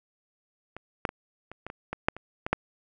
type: clicks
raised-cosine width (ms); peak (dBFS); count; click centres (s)
0.5; -24 / -10 / -20 / -26 / -22 / -23 / -17 / -6 / -25 / -15 / -7; 11; 0.766 / 1.052 / 1.091 / 1.516 / 1.666 / 1.701 / 1.93 / 2.085 / 2.166 / 2.465 / 2.53
effects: none